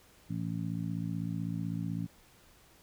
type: harmonic tone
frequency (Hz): 55.9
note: A1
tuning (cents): +28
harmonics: 2 / 3 / 4 / 5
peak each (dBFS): -38 / -35 / -41 / -41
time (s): 0.29-2.07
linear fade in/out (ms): 20
effects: pink hiss -61 dBFS RMS until 2.82 s